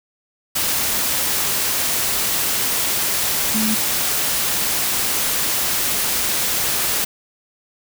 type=tone in noise; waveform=sine; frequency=217.8 Hz; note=A3; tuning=17 cents flat; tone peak=-19 dBFS; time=3.54-3.75 s; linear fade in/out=10 ms; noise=white; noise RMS=-20 dBFS; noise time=0.55-7.05 s; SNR=-2 dB; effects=none